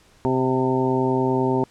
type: harmonic tone with a mistuned harmonic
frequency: 130 Hz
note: C3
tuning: 11 cents flat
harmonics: 1 / 2 / 3 / 4 / 5 / 6 / 7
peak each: -26 / -23 / -22 / -31 / -31 / -33 / -26 dBFS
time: 0.25-1.64 s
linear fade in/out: 0 ms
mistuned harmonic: 7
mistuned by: -15 cents
effects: pink hiss -55 dBFS RMS until 1.7 s + low-pass 9000 Hz 12 dB/octave